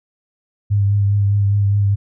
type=tone with vibrato; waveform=sine; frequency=101 Hz; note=G#2; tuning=48 cents flat; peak=-12 dBFS; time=0.7-1.96 s; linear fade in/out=20 ms; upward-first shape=triangle; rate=4.9 Hz; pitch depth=29 cents each way; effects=none